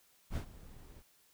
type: noise with ADSR envelope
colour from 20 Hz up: brown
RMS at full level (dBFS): -34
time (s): 0.3-1.03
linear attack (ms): 62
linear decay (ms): 90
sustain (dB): -19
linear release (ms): 43
effects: white hiss -68 dBFS RMS until 1.33 s